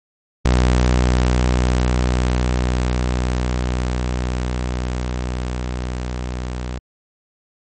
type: tone with level ramp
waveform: sawtooth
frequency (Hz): 61.9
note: B1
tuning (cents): +5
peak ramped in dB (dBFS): -8 to -20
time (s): 0.45-6.79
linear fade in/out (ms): 5
effects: MP3 32 kbps